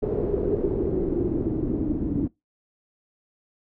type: noise with low-pass filter sweep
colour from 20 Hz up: pink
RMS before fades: -25 dBFS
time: 0.02-2.28 s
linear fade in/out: 10 ms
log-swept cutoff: 440 to 280 Hz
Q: 5.8
effects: noise-tail reverb RT60 0.2 s tail -23 dB re dry